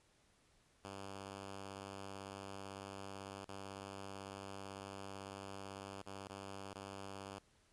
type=tone with dropouts; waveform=5% pulse; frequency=98 Hz; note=G2; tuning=in tune; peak=-36 dBFS; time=0.84-7.39 s; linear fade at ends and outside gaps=5 ms; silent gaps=3.448-3.487 / 6.022-6.063 / 6.277-6.296 / 6.736-6.752 s; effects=pink hiss -72 dBFS RMS until 7.72 s + resampled to 24000 Hz